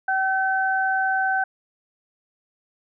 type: tone pair together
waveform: sine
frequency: 765 / 1530 Hz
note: G5 / G6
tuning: -42 / -42 cents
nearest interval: octave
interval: 1200 cents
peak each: -22 dBFS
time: 0.08-1.44 s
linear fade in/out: 5 ms
effects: none